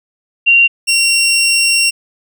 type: tone pair in turn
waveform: sine / 20% pulse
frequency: 2763 / 2745 Hz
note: F7 / F7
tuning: -19 / -31 cents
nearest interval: unison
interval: 12 cents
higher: first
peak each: -5 dBFS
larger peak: neither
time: 0.46-0.68 / 0.87-1.91 s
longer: second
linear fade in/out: 20 ms
effects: none